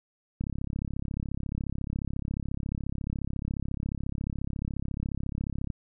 click train, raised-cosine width 5 ms, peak -20 dBFS, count 182, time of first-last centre 0.41-5.702 s, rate 34.2 Hz, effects none

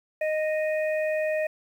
harmonic tone, 620 Hz, D#5, 6 cents flat, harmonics 1 / 3 / 4, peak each -24 / -34 / -36 dBFS, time 0.21-1.47 s, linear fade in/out 5 ms, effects 9-bit

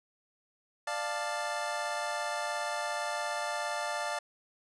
25% pulse chord, D minor, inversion none, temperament equal with one note detuned, 592.4 / 698.5 / 880 Hz, D5 / F5 / A5, +15 / 0 / 0 cents, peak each -33 dBFS, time 0.87-4.19 s, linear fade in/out 5 ms, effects resampled to 24000 Hz

